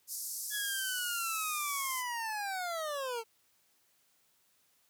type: band-pass noise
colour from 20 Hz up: white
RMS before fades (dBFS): -40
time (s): 0.07-2.04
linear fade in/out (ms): 50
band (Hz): 5000 to 14000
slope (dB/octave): 48
type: linear sweep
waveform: 25% pulse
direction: down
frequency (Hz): 1700 to 440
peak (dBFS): -31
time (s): 0.5-3.24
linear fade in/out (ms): 50
effects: white hiss -71 dBFS RMS until 4.89 s + high-pass 60 Hz 12 dB/octave